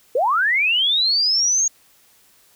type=linear sweep; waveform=sine; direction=up; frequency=448.9 to 6645 Hz; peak=-15 dBFS; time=0.15-1.68 s; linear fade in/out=5 ms; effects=white hiss -55 dBFS RMS until 2.55 s